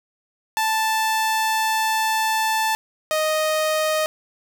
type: tone pair in turn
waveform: sawtooth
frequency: 880 / 622.3 Hz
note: A5 / D#5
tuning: 0 / 0 cents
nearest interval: tritone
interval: 600 cents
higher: first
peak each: -15 dBFS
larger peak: neither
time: 0.57-2.75 / 3.11-4.06 s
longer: first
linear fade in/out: 0 ms
effects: none